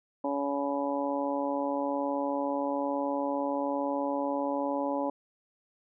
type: harmonic tone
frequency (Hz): 141.1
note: C#3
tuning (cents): +31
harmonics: 2 / 3 / 4 / 5 / 6 / 7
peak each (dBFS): -32 / -42 / -32 / -42 / -35 / -37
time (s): 0.24-5.1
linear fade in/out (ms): 5
effects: none